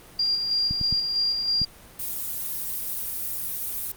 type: tone with tremolo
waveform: sine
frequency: 4782 Hz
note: D8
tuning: 30 cents sharp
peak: -20 dBFS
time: 0.19-1.65 s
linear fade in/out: 5 ms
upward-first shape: square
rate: 3.1 Hz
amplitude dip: 35%
type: clicks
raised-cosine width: 5 ms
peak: -18 dBFS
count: 4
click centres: 0.71 / 0.813 / 0.926 / 1.617 s
type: noise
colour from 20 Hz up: violet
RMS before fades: -30 dBFS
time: 1.99-3.92 s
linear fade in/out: 5 ms
effects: pink hiss -48 dBFS RMS until 3.96 s + Opus 32 kbps